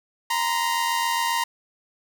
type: tone pair together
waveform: sawtooth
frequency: 936 / 1023.4 Hz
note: A#5 / C6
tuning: +7 / -39 cents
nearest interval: major second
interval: 154 cents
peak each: -19 / -24 dBFS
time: 0.3-1.44 s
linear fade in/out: 5 ms
effects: none